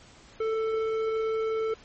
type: tone with tanh clipping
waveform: sine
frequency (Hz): 442.7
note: A4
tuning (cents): +11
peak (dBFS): -27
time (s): 0.4-1.74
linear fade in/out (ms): 5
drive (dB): 11
effects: pink hiss -53 dBFS RMS until 1.84 s + MP3 32 kbps